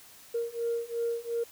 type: beating tone pair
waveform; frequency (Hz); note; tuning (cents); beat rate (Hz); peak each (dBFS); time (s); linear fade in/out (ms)
sine; 465.7 / 468.5; A#4 / A#4; -2 / +9; 2.8; -32 / -31; 0.34-1.44; 10
effects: tanh soft clip ceiling -22 dBFS + white hiss -53 dBFS RMS until 1.51 s